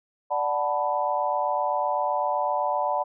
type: chord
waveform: sine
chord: B minor seventh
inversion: first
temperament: equal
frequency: 587.3 / 740 / 880 / 987.8 Hz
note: D5 / F#5 / A5 / B5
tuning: 0 / 0 / 0 / 0 cents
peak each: -28 dBFS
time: 0.3-3.04 s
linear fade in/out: 20 ms
effects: none